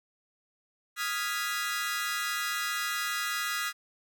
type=chord; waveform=sawtooth; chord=F half-diminished seventh; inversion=third; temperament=equal; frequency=1244.5 / 1396.9 / 1661.2 / 1975.5 Hz; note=Eb6 / F6 / Ab6 / Cb7; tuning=0 / 0 / 0 / 0 cents; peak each=-32 dBFS; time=0.96-3.73 s; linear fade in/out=50 ms; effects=none